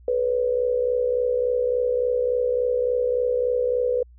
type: tone with amplitude modulation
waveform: sine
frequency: 493.9 Hz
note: B4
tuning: in tune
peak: -16 dBFS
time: 0.08-4.03 s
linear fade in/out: 2 ms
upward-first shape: sine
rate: 63.5 Hz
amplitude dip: 70%
effects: added 60 Hz sine -46 dBFS peak until 4.18 s